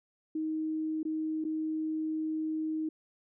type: tone with dropouts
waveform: sine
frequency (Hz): 314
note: D#4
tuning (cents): +16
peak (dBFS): -30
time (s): 0.35-2.89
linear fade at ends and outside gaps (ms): 5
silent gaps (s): 1.031-1.051 / 1.442-1.449
effects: none